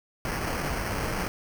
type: noise with sample-and-hold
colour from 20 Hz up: pink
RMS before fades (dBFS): -30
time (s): 0.25-1.28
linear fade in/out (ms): 0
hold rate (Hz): 3675
effects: none